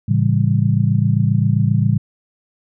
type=chord; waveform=sine; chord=A dominant seventh; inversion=none; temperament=just; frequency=110 / 137.5 / 165 / 198 Hz; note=A2 / C#3 / E3 / G3; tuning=0 / -14 / +2 / +18 cents; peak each=-16 / -17 / -21 / -20 dBFS; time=0.08-1.98 s; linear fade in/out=10 ms; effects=none